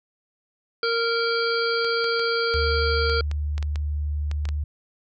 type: harmonic tone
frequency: 462.9 Hz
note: A#4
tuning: 12 cents flat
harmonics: 1 / 3 / 5 / 7 / 9 / 10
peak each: -24 / -25 / -34 / -35 / -35 / -29 dBFS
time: 0.83-3.21 s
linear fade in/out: 2 ms
type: clicks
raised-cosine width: 0.2 ms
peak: -18 dBFS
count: 12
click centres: 1.846 / 2.043 / 2.195 / 2.539 / 3.097 / 3.314 / 3.58 / 3.627 / 3.758 / 4.314 / 4.454 / 4.489 s
type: tone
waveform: sine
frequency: 74 Hz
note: D2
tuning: 14 cents sharp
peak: -23 dBFS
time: 2.54-4.64 s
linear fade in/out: 5 ms
effects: none